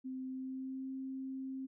sine tone with pitch glide, 260 to 264.9 Hz, C4 to C4, -11 to +22 cents, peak -39 dBFS, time 0.04-1.67 s, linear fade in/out 20 ms, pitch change +33 cents, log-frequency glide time 0.26-0.91 s, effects none

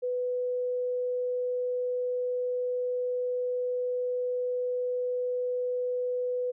sine tone, 496.8 Hz, B4, 10 cents sharp, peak -27 dBFS, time 0.02-6.52 s, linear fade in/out 20 ms, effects none

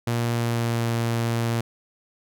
sawtooth tone with pitch glide, 118 to 116.38 Hz, A#2 to A#2, +22 to -2 cents, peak -18 dBFS, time 0.07-1.61 s, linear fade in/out 5 ms, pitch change -24 cents, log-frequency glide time 0.28-0.86 s, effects none

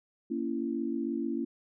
sine chord, A# diminished, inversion none, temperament just, 233.1 / 279.7 / 335.6 Hz, A#3 / C#4 / E4, 0 / +16 / +31 cents, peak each -34 dBFS, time 0.3-1.45 s, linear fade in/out 10 ms, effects none

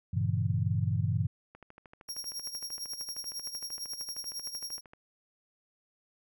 sine chord, G diminished seventh, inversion none, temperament equal with one note detuned, 98 / 116.54 / 140.53 / 164.81 Hz, G2 / Bb2 / Db3 / Fb3, 0 / 0 / +24 / 0 cents, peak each -30 / -31 / -34 / -34 dBFS, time 0.13-1.27 s, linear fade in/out 10 ms
click train, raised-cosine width 0.5 ms, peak -35 dBFS, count 45, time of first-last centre 1.55-4.935 s, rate 13 Hz
sawtooth tone with tremolo, 5588 Hz, F8, in tune, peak -31 dBFS, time 2.08-4.81 s, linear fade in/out 20 ms, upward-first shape triangle, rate 11 Hz, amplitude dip 80%
effects none

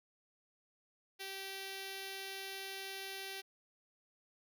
5% pulse tone with notch filter, 387.9 Hz, G4, 18 cents flat, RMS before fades -45 dBFS, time 1.19-3.42 s, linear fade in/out 20 ms, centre 1100 Hz, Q 1.6, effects none

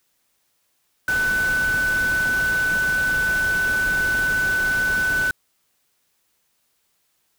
sine tone in noise, 1500 Hz, F#6, 23 cents sharp, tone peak -18 dBFS, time 1.08-5.31 s, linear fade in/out 2 ms, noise pink, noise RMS -31 dBFS, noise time 1.08-5.31 s, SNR +10 dB, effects white hiss -68 dBFS RMS until 7.38 s

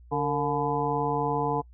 harmonic tone with a mistuned harmonic, 143.3 Hz, D3, 42 cents flat, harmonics 1 / 2 / 3 / 5 / 6 / 7, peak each -32 / -33 / -29 / -33 / -30 / -32 dBFS, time 0.11-1.62 s, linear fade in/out 20 ms, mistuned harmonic 3, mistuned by +90 cents, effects noise-tail reverb RT60 0.1 s tail -26 dB re dry + added 60 Hz sine -48 dBFS peak until 1.73 s

